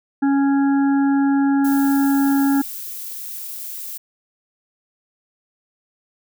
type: harmonic tone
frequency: 277.2 Hz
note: C#4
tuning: in tune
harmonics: 1 / 3 / 5 / 6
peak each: -14 / -26 / -33 / -33 dBFS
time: 0.22-2.62 s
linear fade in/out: 10 ms
type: noise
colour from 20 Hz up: violet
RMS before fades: -31 dBFS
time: 1.64-3.98 s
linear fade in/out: 10 ms
effects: none